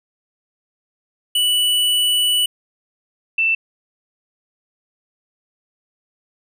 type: tone pair in turn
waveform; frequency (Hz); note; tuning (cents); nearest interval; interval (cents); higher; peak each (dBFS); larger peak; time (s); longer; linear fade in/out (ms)
square / sine; 2960 / 2666; F#7 / E7; 0 / +19; major second; 181; first; -15 / -14; second; 1.35-2.46 / 3.38-3.55; first; 5
effects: none